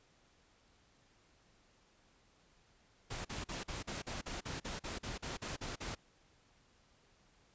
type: noise bursts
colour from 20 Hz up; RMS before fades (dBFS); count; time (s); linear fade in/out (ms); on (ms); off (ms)
pink; -42; 15; 3.1-5.952; 10; 150; 43
effects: pink hiss -69 dBFS RMS until 7.54 s + resampled to 16000 Hz